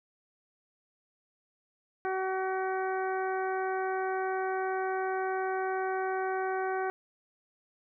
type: harmonic tone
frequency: 378.1 Hz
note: F#4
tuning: 38 cents sharp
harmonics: 1 / 2 / 3 / 4 / 5 / 6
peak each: -32 / -33 / -40 / -38 / -45 / -50 dBFS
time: 2.05-6.9 s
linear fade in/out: 0 ms
effects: none